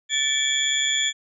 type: tone cluster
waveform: sine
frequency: 1756 / 2292 / 3289 / 3427 / 7030 Hz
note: A6 / D7 / G#7 / A7 / A8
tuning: -4 / -43 / -18 / -46 / -2 cents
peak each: -28 / -29 / -26 / -24 / -27 dBFS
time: 0.09-1.13 s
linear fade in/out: 50 ms
effects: none